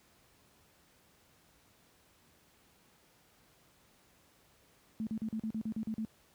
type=tone bursts; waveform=sine; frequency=220 Hz; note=A3; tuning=in tune; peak=-33 dBFS; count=10; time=5-6.049 s; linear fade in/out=0 ms; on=68 ms; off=41 ms; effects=pink hiss -66 dBFS RMS until 6.34 s + high-pass 60 Hz 12 dB/octave